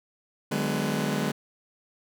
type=chord; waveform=sawtooth; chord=G# half-diminished seventh; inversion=second; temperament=just; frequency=149.51 / 186.89 / 207.7 / 249.2 Hz; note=D3 / F#3 / G#3 / B3; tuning=+31 / +18 / 0 / +16 cents; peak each=-27 / -29 / -25 / -28 dBFS; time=0.51-1.32 s; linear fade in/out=10 ms; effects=none